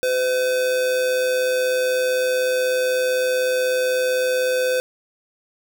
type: tone with amplitude modulation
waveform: square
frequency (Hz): 508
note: B4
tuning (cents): +49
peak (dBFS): -17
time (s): 0.03-4.8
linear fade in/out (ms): 0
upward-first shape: sine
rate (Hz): 137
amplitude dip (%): 35
effects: none